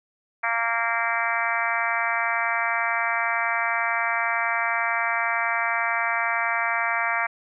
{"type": "harmonic tone", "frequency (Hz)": 231, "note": "A#3", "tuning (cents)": -16, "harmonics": [3, 4, 5, 6, 7, 8, 9, 10], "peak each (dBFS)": [-30, -30, -30, -30, -30, -30, -30, -30], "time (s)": [0.43, 7.27], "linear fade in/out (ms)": 10, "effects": []}